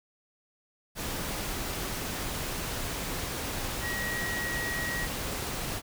sine tone in noise, 1905 Hz, A#6, 37 cents sharp, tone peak -32 dBFS, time 3.81-5.08 s, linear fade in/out 50 ms, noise pink, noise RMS -34 dBFS, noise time 0.95-5.82 s, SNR -1 dB, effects none

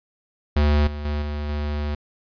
square tone with level steps, 73.9 Hz, D2, 11 cents sharp, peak -16 / -29 / -23 / -26 / -24 dBFS, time 0.56-1.95 s, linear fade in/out 5 ms, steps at 0.87 / 1.05 / 1.22 / 1.49 s, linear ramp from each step 2 ms, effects resampled to 11025 Hz

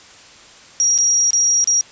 sine tone with dropouts, 5690 Hz, F8, 31 cents sharp, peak -12 dBFS, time 0.8-1.81 s, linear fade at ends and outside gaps 0 ms, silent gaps 0.979-0.986 / 1.306-1.332 / 1.642-1.674 s, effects white hiss -43 dBFS RMS until 1.91 s + resampled to 16000 Hz

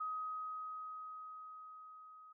sine tone with level ramp, 1260 Hz, D#6, 21 cents sharp, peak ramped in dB -37 to -55 dBFS, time 0-2.33 s, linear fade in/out 10 ms, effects none

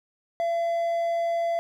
triangle tone, 677 Hz, E5, 46 cents sharp, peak -21 dBFS, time 0.4-1.59 s, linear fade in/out 0 ms, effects none

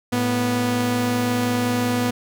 sawtooth tone pair together, 110 / 245.5 Hz, A2 / B3, 0 / -10 cents, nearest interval octave + major second, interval 1390 cents, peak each -22 / -16 dBFS, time 0.12-2.11 s, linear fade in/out 10 ms, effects none

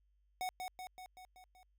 square tone with echo, 740 Hz, F#5, in tune, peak -37 dBFS, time 0.41-0.49 s, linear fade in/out 0 ms, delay 190 ms, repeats 6, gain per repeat -4 dB, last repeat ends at 1.63 s, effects added 50 Hz sine -70 dBFS peak until 1.78 s

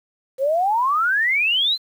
sine exponential sweep, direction up, 513 to 4200 Hz, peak -16 dBFS, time 0.38-1.78 s, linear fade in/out 50 ms, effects 8-bit

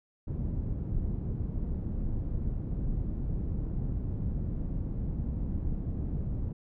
pink low-pass noise, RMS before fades -32 dBFS, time 0.27-6.53 s, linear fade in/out 10 ms, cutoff 190 Hz, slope 12 dB/octave, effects none

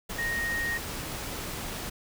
sine tone in noise, 1864.7 Hz, A#6, in tune, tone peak -28 dBFS, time 0.18-0.78 s, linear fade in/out 10 ms, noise pink, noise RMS -36 dBFS, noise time 0.09-1.9 s, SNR +5 dB, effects none

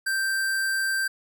square tone, 1568 Hz, G6, in tune, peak -24 dBFS, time 0.06-1.08 s, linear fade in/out 10 ms, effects none

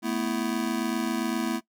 square chord, A suspended second, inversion none, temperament just, 220 / 247.5 / 330 Hz, A3 / B3 / E4, 0 / +4 / +2 cents, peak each -31 dBFS, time 0.02-1.61 s, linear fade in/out 50 ms, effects noise-tail reverb RT60 0.1 s tail -19 dB re dry

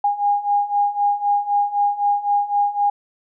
sine beating tone pair, 814 / 817.9 Hz, G#5 / G#5, -35 / -27 cents, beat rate 3.9 Hz, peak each -21 / -18 dBFS, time 0.04-2.9 s, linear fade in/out 5 ms, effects none

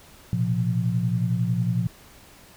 sine chord, Bb suspended second, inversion none, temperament equal with one note detuned, 116.54 / 127.53 / 174.61 Hz, Bb2 / C3 / F3, 0 / -44 / 0 cents, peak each -24 / -27 / -25 dBFS, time 0.33-1.87 s, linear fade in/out 0 ms, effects pink hiss -50 dBFS RMS until 2.56 s

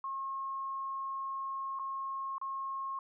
sine tone with dropouts, 1080 Hz, C#6, 45 cents flat, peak -35 dBFS, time 0.04-2.99 s, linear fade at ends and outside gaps 2 ms, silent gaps 1.79-1.795 / 2.382-2.414 s, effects none

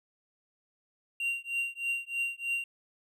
triangle tone with tremolo, 2764 Hz, F7, 19 cents flat, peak -25 dBFS, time 1.2-2.64 s, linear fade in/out 2 ms, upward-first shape triangle, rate 3.2 Hz, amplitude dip 100%, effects none

